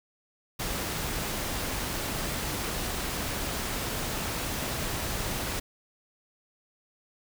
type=noise; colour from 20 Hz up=pink; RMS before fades=-32 dBFS; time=0.59-5.6 s; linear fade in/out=10 ms; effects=none